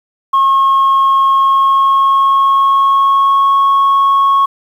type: tone with pitch glide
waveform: sine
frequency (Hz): 1084 to 1100.4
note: C#6 to C#6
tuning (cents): -39 to -13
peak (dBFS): -5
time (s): 0.33-4.46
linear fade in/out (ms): 10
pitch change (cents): +26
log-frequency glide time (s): 1.36-3.56
effects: tanh soft clip ceiling -5 dBFS + 7-bit